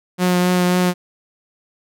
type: tone with vibrato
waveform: sawtooth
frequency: 179.9 Hz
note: F#3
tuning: 48 cents flat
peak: -10 dBFS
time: 0.18-0.94 s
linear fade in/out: 50 ms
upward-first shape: triangle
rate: 3.7 Hz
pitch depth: 16 cents each way
effects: none